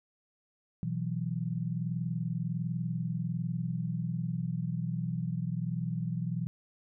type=chord; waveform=sine; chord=B suspended fourth; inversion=none; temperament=equal; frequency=123.47 / 164.81 / 185 Hz; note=B2 / E3 / F#3; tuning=0 / 0 / 0 cents; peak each=-35 / -33 / -38 dBFS; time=0.83-6.47 s; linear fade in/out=0 ms; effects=none